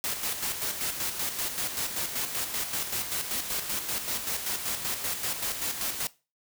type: noise with tremolo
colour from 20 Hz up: white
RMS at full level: -30 dBFS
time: 0.04-6.07 s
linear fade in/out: 0 ms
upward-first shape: square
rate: 5.2 Hz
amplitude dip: 50%
effects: noise-tail reverb RT60 0.3 s tail -20 dB re dry